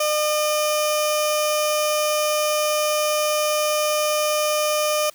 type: tone with notch filter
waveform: 15% pulse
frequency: 605 Hz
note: D#5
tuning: 49 cents flat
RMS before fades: -21 dBFS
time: 0-5.1 s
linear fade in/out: 5 ms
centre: 1700 Hz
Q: 1
effects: white hiss -52 dBFS RMS until 5.14 s